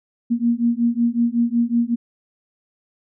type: beating tone pair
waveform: sine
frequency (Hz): 233.1 / 238.5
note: A#3 / A#3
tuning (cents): 0 / +40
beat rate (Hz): 5.4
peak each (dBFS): -19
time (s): 0.3-1.96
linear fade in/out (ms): 20
effects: none